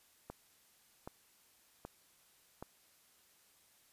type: click train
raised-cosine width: 1 ms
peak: -30 dBFS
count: 4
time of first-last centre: 0.3-2.626 s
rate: 1.29 Hz
effects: white hiss -68 dBFS RMS until 3.92 s + resampled to 32000 Hz